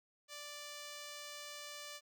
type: tone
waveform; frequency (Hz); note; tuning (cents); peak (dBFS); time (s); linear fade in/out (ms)
5% pulse; 587.3; D5; 0; -35; 0.28-2.01; 50
effects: none